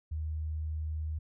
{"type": "tone", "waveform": "sine", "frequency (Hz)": 77.8, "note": "D#2", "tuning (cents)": 0, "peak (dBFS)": -32, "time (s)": [0.11, 1.19], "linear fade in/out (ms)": 10, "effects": []}